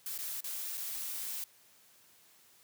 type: noise with dropouts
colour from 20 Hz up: blue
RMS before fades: -39 dBFS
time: 0.06-1.44 s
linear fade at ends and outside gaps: 1 ms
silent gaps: 0.178-0.188 / 0.406-0.442 / 0.773-0.777 s
effects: white hiss -63 dBFS RMS until 2.63 s + high-pass 80 Hz 12 dB/octave